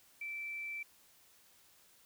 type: tone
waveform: sine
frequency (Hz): 2331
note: D7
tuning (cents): -14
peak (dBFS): -39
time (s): 0.21-0.83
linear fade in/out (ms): 5
effects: white hiss -65 dBFS RMS until 2.05 s